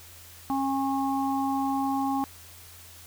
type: harmonic tone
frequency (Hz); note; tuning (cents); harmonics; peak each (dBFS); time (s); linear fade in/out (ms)
271.9; C#4; -33; 1 / 3 / 4; -27 / -28 / -34; 0.5-2.24; 0
effects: added 86 Hz sine -52 dBFS peak until 3.06 s + white hiss -49 dBFS RMS until 3.06 s